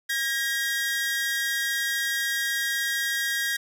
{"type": "tone pair together", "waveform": "sawtooth", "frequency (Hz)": [1628, 1891.9], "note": ["G#6", "A#6"], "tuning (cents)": [-35, 25], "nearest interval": "minor third", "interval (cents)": 260, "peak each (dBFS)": -24, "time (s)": [0.09, 3.57], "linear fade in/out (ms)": 10, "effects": []}